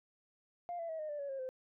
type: tone with pitch steps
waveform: sine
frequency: 700 / 670.3 / 641.9 / 614.7 / 588.6 / 563.7 / 539.8 / 516.9 Hz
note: F5 / E5 / E5 / D#5 / D5 / C#5 / C#5 / C5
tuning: +4 / +29 / -46 / -21 / +4 / +29 / -46 / -21 cents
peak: -37 dBFS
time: 0.69-1.49 s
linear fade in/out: 0 ms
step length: 100 ms
effects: tanh soft clip ceiling -34 dBFS